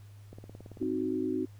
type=click train; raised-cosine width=2 ms; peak=-33 dBFS; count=10; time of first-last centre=0.33-0.827 s; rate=18.1 Hz
type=chord; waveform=sine; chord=C diminished; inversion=none; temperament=equal; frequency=261.6 / 311.1 / 370 Hz; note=C4 / Eb4 / Gb4; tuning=0 / 0 / 0 cents; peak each=-33 dBFS; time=0.8-1.46 s; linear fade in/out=20 ms
effects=added 102 Hz sine -48 dBFS peak until 1.59 s + pink hiss -64 dBFS RMS until 1.59 s